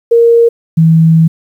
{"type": "tone pair in turn", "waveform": "sine", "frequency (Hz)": [466.2, 162.32], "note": ["A#4", "E3"], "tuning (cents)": [0, -26], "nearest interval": "octave + tritone", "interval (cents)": 1826, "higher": "first", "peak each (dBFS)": -3, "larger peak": "neither", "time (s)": [[0.11, 0.49], [0.77, 1.28]], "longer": "second", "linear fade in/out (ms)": 10, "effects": ["7-bit"]}